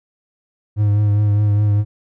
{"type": "tone with vibrato", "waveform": "triangle", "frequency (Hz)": 103.83, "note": "G#2", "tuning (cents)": 0, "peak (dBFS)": -10, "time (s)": [0.76, 1.85], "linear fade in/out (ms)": 50, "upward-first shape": "triangle", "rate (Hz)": 4.9, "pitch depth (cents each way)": 32, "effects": []}